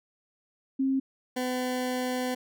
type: tone pair in turn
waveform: sine / 20% pulse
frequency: 267.5 / 252.5 Hz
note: C4 / B3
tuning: +38 / +39 cents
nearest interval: minor second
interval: 99 cents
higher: first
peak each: -23 dBFS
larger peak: neither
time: 0.79-1 / 1.36-2.35 s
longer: second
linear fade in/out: 10 ms
effects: none